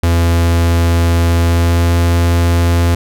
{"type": "tone with pitch glide", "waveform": "45% pulse", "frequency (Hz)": [84.7, 85.49], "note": ["E2", "F2"], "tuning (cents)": [48, -36], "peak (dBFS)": -9, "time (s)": [0.03, 2.95], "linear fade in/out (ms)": 5, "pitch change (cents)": 16, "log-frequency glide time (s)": [1.42, 1.97], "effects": []}